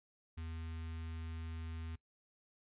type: tone with notch filter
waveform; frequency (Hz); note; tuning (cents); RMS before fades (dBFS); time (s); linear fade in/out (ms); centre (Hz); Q
square; 81.2; E2; -26; -44; 0.37-1.96; 10; 570; 0.59
effects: noise-tail reverb RT60 0.1 s tail -21 dB re dry + resampled to 8000 Hz